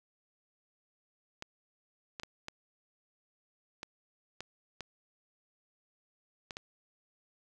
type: clicks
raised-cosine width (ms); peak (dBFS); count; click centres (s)
0.2; -23; 9; 1.424 / 2.198 / 2.234 / 2.484 / 3.831 / 4.406 / 4.807 / 6.508 / 6.569
effects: none